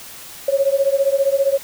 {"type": "beating tone pair", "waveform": "sine", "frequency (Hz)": [543, 558], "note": ["C#5", "C#5"], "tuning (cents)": [-36, 11], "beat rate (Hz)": 15, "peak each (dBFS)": -17, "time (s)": [0.48, 1.58], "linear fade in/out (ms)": 5, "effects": ["white hiss -37 dBFS RMS until 1.63 s"]}